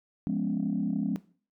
sine chord, C# dominant seventh, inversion first, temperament equal, 174.61 / 207.7 / 246.9 / 277.2 Hz, E#3 / G#3 / B3 / C#4, 0 / 0 / 0 / 0 cents, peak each -32 / -29 / -33 / -32 dBFS, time 0.27-1.16 s, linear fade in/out 0 ms, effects noise-tail reverb RT60 0.4 s tail -17 dB re dry + tanh soft clip ceiling -19 dBFS

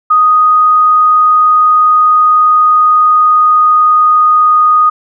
sine tone with pitch glide, 1244.5 to 1237.3 Hz, D#6 to D#6, 0 to -10 cents, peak -4 dBFS, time 0.1-4.9 s, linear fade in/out 10 ms, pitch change -10 cents, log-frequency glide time 0.58-4.7 s, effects none

